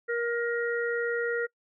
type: harmonic tone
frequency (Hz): 471.4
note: A#4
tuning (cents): +19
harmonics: 1 / 3 / 4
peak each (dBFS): -28 / -33 / -34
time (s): 0.08-1.47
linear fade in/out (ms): 20
effects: noise-tail reverb RT60 0.1 s tail -25 dB re dry